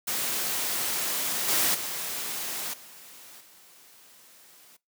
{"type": "noise with level steps", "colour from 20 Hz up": "white", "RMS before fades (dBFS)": [-29, -24, -33, -48, -54], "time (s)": [0.07, 4.77], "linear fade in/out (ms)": 10, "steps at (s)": [1.48, 1.74, 2.73, 3.4], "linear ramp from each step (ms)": 10, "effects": ["noise-tail reverb RT60 0.2 s tail -21 dB re dry", "high-pass 150 Hz 12 dB/octave"]}